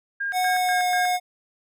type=tone with tremolo; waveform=sine; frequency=1614 Hz; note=G#6; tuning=50 cents flat; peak=-24 dBFS; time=0.2-1.17 s; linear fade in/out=10 ms; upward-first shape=square; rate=4.1 Hz; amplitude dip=80%
type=tone with pitch glide; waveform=square; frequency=735 to 724.5 Hz; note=F#5 to F#5; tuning=-12 to -37 cents; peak=-21 dBFS; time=0.32-1.2 s; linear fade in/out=50 ms; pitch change=-25 cents; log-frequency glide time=0.5-0.85 s
effects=none